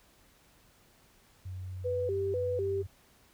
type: tone with pitch glide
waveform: sine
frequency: 92.5 to 93.63 Hz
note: F#2 to F#2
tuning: 0 to +21 cents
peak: -37 dBFS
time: 1.45-2.87 s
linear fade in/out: 10 ms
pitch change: +21 cents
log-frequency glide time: 1.94-2.18 s
type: tone with vibrato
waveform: sine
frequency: 441.1 Hz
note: A4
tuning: 4 cents sharp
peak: -29 dBFS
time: 1.84-2.83 s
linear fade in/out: 20 ms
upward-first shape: square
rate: 2 Hz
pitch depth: 200 cents each way
effects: pink hiss -63 dBFS RMS until 3.33 s